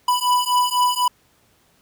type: beating tone pair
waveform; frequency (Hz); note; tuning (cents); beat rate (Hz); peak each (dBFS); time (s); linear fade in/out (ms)
square; 988 / 992; B5 / B5; 0 / +7; 4; -20; 0.08-1.08; 5
effects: pink hiss -59 dBFS RMS until 1.81 s + high-pass 60 Hz 12 dB/octave